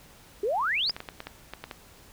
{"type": "exponential sweep", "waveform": "sine", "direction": "up", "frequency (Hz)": [381.7, 5274], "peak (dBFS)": -24, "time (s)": [0.43, 0.91], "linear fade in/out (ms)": 5}
{"type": "clicks", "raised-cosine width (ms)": 0.3, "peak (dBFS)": -20, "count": 9, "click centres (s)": [0.896, 0.965, 1.004, 1.088, 1.204, 1.27, 1.536, 1.64, 1.712]}
{"effects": ["pink hiss -53 dBFS RMS until 2.12 s"]}